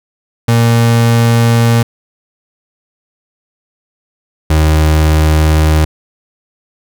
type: tone pair in turn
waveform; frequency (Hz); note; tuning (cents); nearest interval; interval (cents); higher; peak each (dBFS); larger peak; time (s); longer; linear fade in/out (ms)
35% pulse; 116.54 / 77.78; A#2 / D#2; 0 / 0; perfect fifth; 700; first; -5; neither; 0.48-1.83 / 4.5-5.85; neither; 5
effects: none